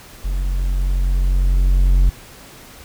triangle tone with level ramp, 45.56 Hz, F#1, 26 cents flat, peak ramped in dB -16 to -7 dBFS, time 0.24-2.1 s, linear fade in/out 10 ms, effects pink hiss -41 dBFS RMS until 2.84 s

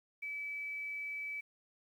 sine tone, 2299 Hz, D7, 37 cents flat, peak -38 dBFS, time 0.22-1.41 s, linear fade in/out 10 ms, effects 11-bit

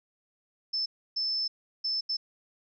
sine tone bursts at uneven times, 5270 Hz, E8, 1 cent flat, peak -27 dBFS, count 4, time 0.73-0.86 / 1.16-1.48 / 1.84-2.01 / 2.09-2.17 s, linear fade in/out 10 ms, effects none

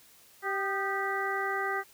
harmonic tone with a mistuned harmonic, 390 Hz, G4, 9 cents flat, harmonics 1 / 2 / 3 / 4 / 5, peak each -35 / -35 / -35 / -35 / -35 dBFS, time 0.42-1.84 s, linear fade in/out 50 ms, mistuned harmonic 3, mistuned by +69 cents, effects white hiss -58 dBFS RMS until 1.93 s

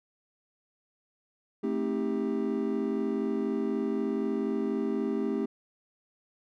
triangle chord, A half-diminished seventh, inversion none, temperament just, 220 / 264 / 316.8 / 396 Hz, A3 / C4 / Eb4 / G4, 0 / +16 / +31 / +18 cents, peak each -30 / -31 / -33 / -30 dBFS, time 1.63-5.46 s, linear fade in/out 10 ms, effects none

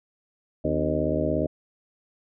harmonic tone with a mistuned harmonic, 77 Hz, D#2, 17 cents flat, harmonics 1 / 2 / 3 / 4 / 5 / 6 / 7 / 8, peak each -32 / -31 / -30 / -29 / -32 / -33 / -31 / -28 dBFS, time 0.64-1.47 s, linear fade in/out 10 ms, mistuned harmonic 3, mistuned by +140 cents, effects none

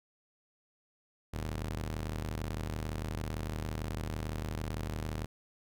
sawtooth ring-modulated tone, 77.78 Hz, D#2, in tune, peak -28 dBFS, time 1.33-5.26 s, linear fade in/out 10 ms, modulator 23.2 Hz, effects none

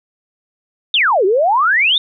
sine exponential two-way sweep, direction down then up, 3734 to 360 to 3734 Hz, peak -10 dBFS, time 0.94-1.98 s, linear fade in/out 2 ms, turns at 1.25 s, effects none

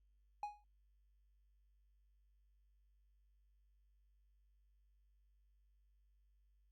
triangle tone with exponential decay, 830.6 Hz, G#5, in tune, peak -35 dBFS, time 0.43-0.64 s, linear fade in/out 2 ms, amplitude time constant 44 ms, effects added 50 Hz sine -70 dBFS peak until 6.71 s + Opus 48 kbps

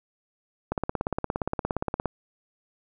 click train, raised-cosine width 1 ms, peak -12 dBFS, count 24, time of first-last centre 0.72-2.057 s, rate 17.2 Hz, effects none

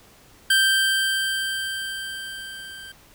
25% pulse tone with level ramp, 1568 Hz, G6, in tune, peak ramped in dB -11 to -34 dBFS, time 0.5-2.92 s, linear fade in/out 5 ms, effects pink hiss -52 dBFS RMS until 3.14 s

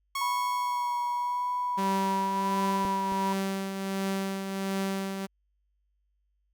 sawtooth tone with exponential decay, 1100 Hz, C#6, 14 cents flat, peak -25 dBFS, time 0.15-2.82 s, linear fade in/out 5 ms, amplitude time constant 580 ms
sine tone with vibrato, 978 Hz, B5, 17 cents flat, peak -27 dBFS, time 0.21-3.33 s, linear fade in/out 5 ms, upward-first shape sine, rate 0.93 Hz, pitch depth 18 cents each way
sawtooth tone with tremolo, 193.9 Hz, G3, 19 cents flat, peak -23 dBFS, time 1.77-5.27 s, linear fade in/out 20 ms, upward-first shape triangle, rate 1.4 Hz, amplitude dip 50%
clicks, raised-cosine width 2 ms, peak -21 / -28 dBFS, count 2, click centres 2.851 / 3.121 s
effects added 50 Hz sine -70 dBFS peak until 6.53 s

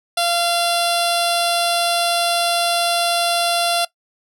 10% pulse tone with notch filter, 689 Hz, F5, 24 cents flat, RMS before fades -18 dBFS, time 0.17-3.85 s, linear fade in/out 5 ms, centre 1900 Hz, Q 1, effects noise-tail reverb RT60 0.1 s tail -19 dB re dry + low-pass 11000 Hz 12 dB/octave

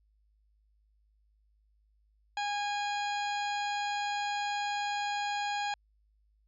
harmonic tone with a mistuned harmonic, 821 Hz, G#5, 20 cents flat, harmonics 1 / 2 / 3 / 4 / 5 / 6 / 8, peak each -32 / -39 / -41 / -43 / -44 / -50 / -51 dBFS, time 2.37-5.74 s, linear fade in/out 2 ms, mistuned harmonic 8, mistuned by +63 cents, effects added 52 Hz sine -66 dBFS peak until 6.47 s

